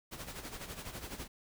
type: noise with tremolo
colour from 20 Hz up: pink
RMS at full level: -42 dBFS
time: 0.11-1.28 s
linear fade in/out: 20 ms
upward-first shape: sine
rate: 12 Hz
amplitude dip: 65%
effects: none